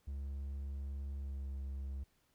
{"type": "tone with pitch glide", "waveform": "triangle", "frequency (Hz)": [69.3, 67.95], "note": ["C#2", "C#2"], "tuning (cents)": [0, -34], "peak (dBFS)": -37, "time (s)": [0.07, 2.04], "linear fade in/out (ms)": 10, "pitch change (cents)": -34, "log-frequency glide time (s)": [1.17, 1.49], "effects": ["pink hiss -75 dBFS RMS until 2.34 s"]}